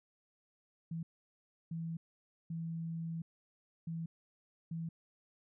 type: tone bursts at uneven times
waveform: sine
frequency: 164.81 Hz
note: E3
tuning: in tune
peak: -37 dBFS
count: 5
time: 0.91-1.03 / 1.71-1.97 / 2.5-3.22 / 3.87-4.06 / 4.71-4.89 s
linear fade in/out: 5 ms
effects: none